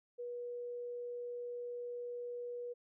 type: tone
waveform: sine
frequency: 484.1 Hz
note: B4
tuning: 35 cents flat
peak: -40 dBFS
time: 0.18-2.74 s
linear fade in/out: 20 ms
effects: none